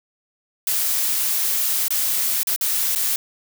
blue noise with dropouts, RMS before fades -21 dBFS, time 0.67-3.16 s, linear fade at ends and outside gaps 2 ms, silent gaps 1.882-1.905 / 2.432-2.471 / 2.562-2.61 / 2.951-2.958 s, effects none

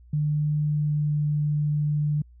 sine tone with pitch glide, 149.9 to 148.86 Hz, D3 to D3, +36 to +24 cents, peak -21 dBFS, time 0.13-2.22 s, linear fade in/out 5 ms, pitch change -12 cents, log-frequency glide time 0.58-1.19 s, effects added 60 Hz sine -48 dBFS peak until 2.4 s

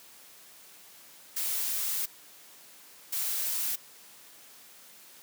blue noise bursts at uneven times, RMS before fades -31 dBFS, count 2, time 1.36-2.06 / 3.12-3.76 s, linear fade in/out 10 ms, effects white hiss -53 dBFS RMS until 5.22 s + high-pass 150 Hz 12 dB/octave

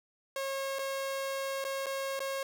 sawtooth tone with dropouts, 543 Hz, C#5, 36 cents flat, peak -29 dBFS, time 0.36-2.43 s, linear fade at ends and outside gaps 2 ms, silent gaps 0.787-0.791 / 1.642-1.649 / 1.86-1.866 / 2.193-2.203 s, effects none

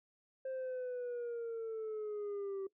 sine linear sweep, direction down, 528 to 384.7 Hz, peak -35 dBFS, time 0.45-2.67 s, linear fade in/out 5 ms, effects noise-tail reverb RT60 0.1 s tail -19 dB re dry + tanh soft clip ceiling -37 dBFS

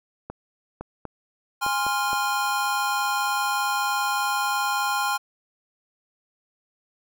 clicks, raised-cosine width 1 ms, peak -19 dBFS, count 6, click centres 0.3 / 0.81 / 1.053 / 1.664 / 1.866 / 2.131 s
square chord, F minor, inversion first, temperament equal with one note detuned, 821.5 / 1046.5 / 1396.9 Hz, Ab5 / C6 / F6, -19 / 0 / 0 cents, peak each -27 / -28 / -28 dBFS, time 1.61-5.18 s, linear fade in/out 20 ms
effects none

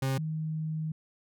40% pulse / sine tone pair in turn, 133.7 / 157.08 Hz, C3 / D#3, +38 / +17 cents, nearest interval minor third, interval 279 cents, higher second, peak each -26 / -30 dBFS, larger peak first, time 0.02-0.18 / 0.18-0.92 s, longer second, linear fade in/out 5 ms, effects none

